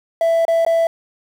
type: tone with dropouts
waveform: triangle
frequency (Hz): 663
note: E5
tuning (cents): +10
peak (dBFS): -10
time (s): 0.21-0.87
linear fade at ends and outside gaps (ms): 2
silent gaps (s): 0.452-0.481 / 0.65-0.664
effects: tanh soft clip ceiling -6 dBFS + 7-bit